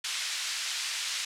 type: band-pass noise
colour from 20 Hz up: white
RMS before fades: -33 dBFS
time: 0.04-1.25 s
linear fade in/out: 5 ms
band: 1900 to 5800 Hz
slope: 12 dB/octave
effects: low-pass 10000 Hz 12 dB/octave